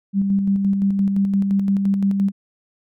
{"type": "tone with tremolo", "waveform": "sine", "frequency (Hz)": 197.1, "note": "G3", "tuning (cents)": 10, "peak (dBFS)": -14, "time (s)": [0.13, 2.32], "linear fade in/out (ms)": 50, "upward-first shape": "square", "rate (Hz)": 5.8, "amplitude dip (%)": 35, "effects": []}